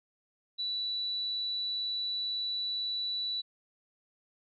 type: tone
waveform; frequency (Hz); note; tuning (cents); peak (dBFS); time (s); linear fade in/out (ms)
sine; 3951; B7; 0; -31; 0.58-3.42; 20
effects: none